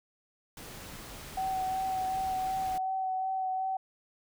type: noise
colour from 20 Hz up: pink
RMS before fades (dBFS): -45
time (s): 0.57-2.78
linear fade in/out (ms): 2
type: tone with vibrato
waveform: sine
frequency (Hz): 757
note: F#5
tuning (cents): +39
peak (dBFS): -29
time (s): 1.37-3.77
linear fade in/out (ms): 5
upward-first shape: sine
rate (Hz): 2.7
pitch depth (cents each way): 15
effects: none